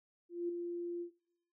sine tone with ADSR envelope, 346.5 Hz, F4, 14 cents flat, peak -32 dBFS, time 0.29-1.11 s, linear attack 200 ms, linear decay 6 ms, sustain -5 dB, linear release 97 ms, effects noise-tail reverb RT60 0.7 s tail -18 dB re dry

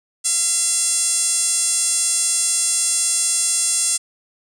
5% pulse tone with band-pass filter, 679 Hz, F5, 49 cents flat, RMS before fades -19 dBFS, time 0.24-3.98 s, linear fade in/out 20 ms, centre 8600 Hz, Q 3.5, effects none

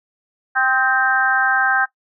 harmonic tone with a mistuned harmonic, 261.6 Hz, C4, in tune, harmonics 3 / 4 / 5 / 6 / 7, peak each -20 / -27 / -23 / -16 / -27 dBFS, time 0.55-1.86 s, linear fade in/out 20 ms, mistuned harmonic 5, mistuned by -37 cents, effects noise-tail reverb RT60 0.1 s tail -18 dB re dry

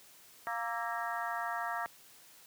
harmonic tone with a mistuned harmonic, 233.1 Hz, A#3, in tune, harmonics 3 / 4 / 5 / 6 / 7 / 8, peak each -39 / -40 / -41 / -42 / -42 / -43 dBFS, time 0.47-1.86 s, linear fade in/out 0 ms, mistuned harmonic 6, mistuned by -82 cents, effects white hiss -58 dBFS RMS until 2.46 s + high-pass 100 Hz 12 dB/octave

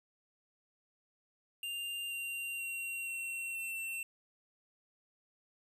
square tone with pitch steps, 2794 / 2770 / 2746 / 2722 / 2699 Hz, F7 / F7 / F7 / F7 / E7, 0 / -15 / -30 / -45 / +40 cents, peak -38 dBFS, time 1.63-4.03 s, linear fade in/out 2 ms, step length 480 ms, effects 11-bit

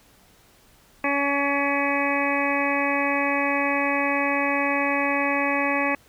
harmonic tone, 281.9 Hz, C#4, 29 cents sharp, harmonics 1 / 2 / 3 / 4 / 6 / 7 / 8 / 9, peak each -27 / -28 / -29 / -29 / -31 / -29 / -30 / -29 dBFS, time 1.04-5.95 s, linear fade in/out 2 ms, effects pink hiss -56 dBFS RMS until 6.08 s

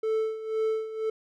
triangle tone with tremolo, 440 Hz, A4, in tune, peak -21 dBFS, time 0.03-1.1 s, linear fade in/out 5 ms, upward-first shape sine, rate 2 Hz, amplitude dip 75%, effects none

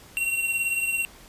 square beating tone pair, 2737 / 2755 Hz, F7 / F7, -36 / -24 cents, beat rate 18 Hz, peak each -25 / -32 dBFS, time 0.17-1.05 s, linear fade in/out 0 ms, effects pink hiss -49 dBFS RMS until 1.28 s + resampled to 32000 Hz

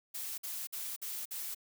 blue noise bursts, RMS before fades -40 dBFS, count 5, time 0.14-1.548 s, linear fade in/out 10 ms, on 240 ms, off 52 ms, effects none

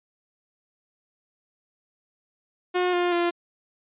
sawtooth tone with pitch steps, 360.6 / 353.2 / 345.9 Hz, F#4 / F4 / F4, -45 / +20 / -17 cents, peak -17 dBFS, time 2.74-3.31 s, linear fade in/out 20 ms, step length 190 ms, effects resampled to 8000 Hz

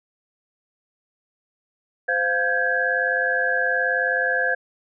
sine tone cluster, 516 / 700 / 1578 / 1677 Hz, C5 / F5 / G6 / G#6, -24 / +4 / +11 / +16 cents, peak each -26 / -28 / -23 / -23 dBFS, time 2.08-4.55 s, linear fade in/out 10 ms, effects none

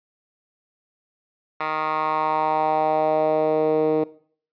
10% pulse tone with band-pass filter sweep, 155.56 Hz, D#3, in tune, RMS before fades -21 dBFS, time 1.6-4.04 s, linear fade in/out 5 ms, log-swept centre 1400 to 410 Hz, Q 3, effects noise-tail reverb RT60 0.5 s tail -19 dB re dry + resampled to 11025 Hz

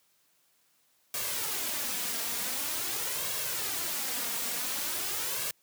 white noise with flanger, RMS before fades -33 dBFS, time 1.14-5.51 s, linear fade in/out 2 ms, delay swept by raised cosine 1.8 to 4.3 ms, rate 0.46 Hz, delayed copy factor +0.55, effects white hiss -69 dBFS RMS until 5.62 s + high-pass 100 Hz 12 dB/octave

